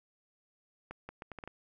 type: accelerating click train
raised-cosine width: 0.5 ms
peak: -28 dBFS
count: 7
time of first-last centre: 0.91-1.476 s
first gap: 180 ms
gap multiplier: 0.73
effects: none